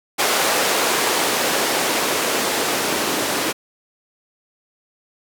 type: noise with band-pass filter sweep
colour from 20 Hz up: blue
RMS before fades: -20 dBFS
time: 0.18-3.53 s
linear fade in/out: 20 ms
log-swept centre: 460 to 290 Hz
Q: 0.98
effects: none